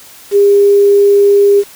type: tone with quantisation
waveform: sine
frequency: 403.5 Hz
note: G#4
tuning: 50 cents flat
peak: -4 dBFS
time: 0.31-1.64 s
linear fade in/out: 50 ms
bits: 5
effects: white hiss -37 dBFS RMS until 1.75 s